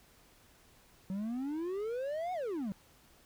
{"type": "exponential two-way sweep", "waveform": "triangle", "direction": "up then down", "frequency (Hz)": [185, 750, 185], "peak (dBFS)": -32, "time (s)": [1.1, 2.72], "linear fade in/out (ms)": 0, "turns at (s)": 2.33, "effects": ["pink hiss -63 dBFS RMS until 3.25 s"]}